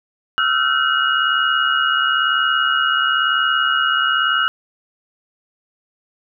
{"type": "tone cluster", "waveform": "sine", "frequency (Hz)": [1311, 1392, 1529, 2891], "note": ["E6", "F6", "G6", "F#7"], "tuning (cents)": [-10, -6, -44, -41], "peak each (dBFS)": -20, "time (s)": [0.38, 4.48], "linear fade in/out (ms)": 0, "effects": []}